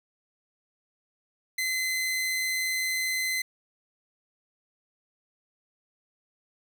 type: tone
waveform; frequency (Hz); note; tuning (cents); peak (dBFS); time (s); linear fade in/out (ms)
sawtooth; 2047; C7; -38; -23; 1.58-3.42; 5
effects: none